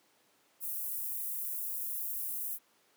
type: high-pass noise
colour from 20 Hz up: pink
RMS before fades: -37 dBFS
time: 0.6-2.59 s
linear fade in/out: 50 ms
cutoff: 12000 Hz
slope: 24 dB/octave
effects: pink hiss -68 dBFS RMS until 2.96 s + high-pass 300 Hz 12 dB/octave